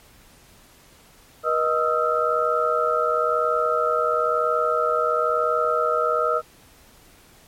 sine tone cluster, 481.2 / 623 / 1267 / 1348 Hz, B4 / D#5 / D#6 / E6, -45 / +2 / +31 / +38 cents, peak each -24 dBFS, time 1.43-6.42 s, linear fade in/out 50 ms, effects pink hiss -52 dBFS RMS until 7.47 s + MP3 64 kbps

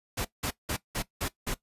pink noise bursts, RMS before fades -31 dBFS, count 6, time 0.17-1.544 s, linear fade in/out 10 ms, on 79 ms, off 180 ms, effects noise-tail reverb RT60 0.1 s tail -17 dB re dry + resampled to 32000 Hz

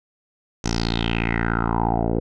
10% pulse tone with low-pass filter sweep, 57 Hz, A#1, 38 cents flat, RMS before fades -22 dBFS, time 0.64-2.2 s, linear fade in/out 5 ms, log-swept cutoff 6300 to 490 Hz, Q 5.6, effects none

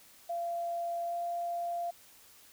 sine tone with pitch glide, 686 to 691.2 Hz, F5 to F5, -31 to -18 cents, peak -32 dBFS, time 0.29-1.91 s, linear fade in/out 10 ms, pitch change +13 cents, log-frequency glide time 1.04-1.16 s, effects white hiss -58 dBFS RMS until 2.52 s

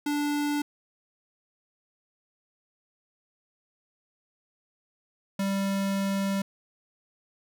square tone pair in turn, 292.3 / 196.16 Hz, D4 / G3, -8 / +1 cents, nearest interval perfect fifth, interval 691 cents, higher first, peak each -26 dBFS, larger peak neither, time 0.06-0.62 / 5.39-6.42 s, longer second, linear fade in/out 5 ms, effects none

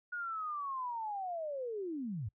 sine linear sweep, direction down, 1457 to 89.7 Hz, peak -36 dBFS, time 0.12-2.29 s, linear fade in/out 10 ms, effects noise-tail reverb RT60 0.1 s tail -25 dB re dry

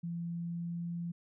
sine tone with pitch glide, 170 to 171.18 Hz, F3 to F3, -46 to -34 cents, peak -35 dBFS, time 0.03-1.12 s, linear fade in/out 10 ms, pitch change +12 cents, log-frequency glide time 0.27-0.9 s, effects none

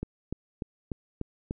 click train, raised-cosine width 3 ms, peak -19 dBFS, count 6, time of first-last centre 0.03-1.509 s, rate 3.38 Hz, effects none

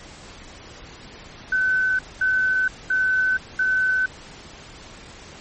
sine tone bursts, 1517 Hz, F#6, 43 cents sharp, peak -17 dBFS, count 4, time 1.52-4.06 s, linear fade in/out 5 ms, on 470 ms, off 220 ms, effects pink hiss -42 dBFS RMS until 5.4 s + MP3 32 kbps

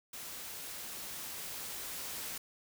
white noise with level ramp, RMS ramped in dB -45 to -41 dBFS, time 0.13-2.38 s, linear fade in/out 5 ms, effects none

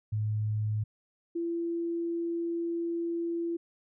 sine tone pair in turn, 107 / 338.1 Hz, A2 / E4, -48 / +44 cents, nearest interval octave + minor sixth, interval 1992 cents, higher second, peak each -27 / -29 dBFS, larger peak first, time 0.12-0.84 / 1.35-3.57 s, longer second, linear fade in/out 10 ms, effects none

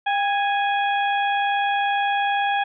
harmonic tone with a mistuned harmonic, 830.6 Hz, G#5, in tune, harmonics 1 / 2 / 3 / 4, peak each -20 / -26 / -30 / -32 dBFS, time 0.06-2.64 s, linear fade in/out 10 ms, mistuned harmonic 1, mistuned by -60 cents, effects none

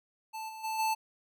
square tone with level steps, 880 Hz, A5, in tune, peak -38 / -43 / -33 / -28 dBFS, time 0.33-0.95 s, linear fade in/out 20 ms, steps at 0.48 / 0.63 / 0.78 s, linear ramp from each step 20 ms, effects none

